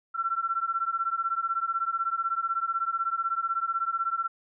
sine beating tone pair, 1342 / 1358 Hz, E6 / F6, +31 / -49 cents, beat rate 16 Hz, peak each -29 dBFS, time 0.14-4.28 s, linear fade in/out 20 ms, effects none

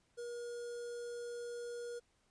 square tone with notch filter, 477.3 Hz, A#4, 41 cents sharp, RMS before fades -44 dBFS, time 0.17-2 s, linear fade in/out 20 ms, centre 2400 Hz, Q 0.63, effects pink hiss -75 dBFS RMS until 2.3 s + resampled to 22050 Hz

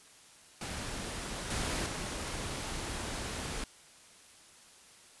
pink noise with level steps, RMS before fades -39 / -34 / -38 dBFS, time 0.61-3.64 s, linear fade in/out 2 ms, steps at 1.5 / 1.86 s, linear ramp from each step 5 ms, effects white hiss -57 dBFS RMS until 5.2 s + resampled to 24000 Hz

